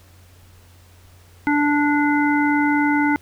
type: harmonic tone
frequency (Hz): 292.7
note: D4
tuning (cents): -6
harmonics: 1 / 3 / 5 / 7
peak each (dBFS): -17 / -22 / -24 / -25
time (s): 1.47-3.16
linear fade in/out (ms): 0
effects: added 89 Hz sine -47 dBFS peak until 3.21 s + pink hiss -53 dBFS RMS until 3.21 s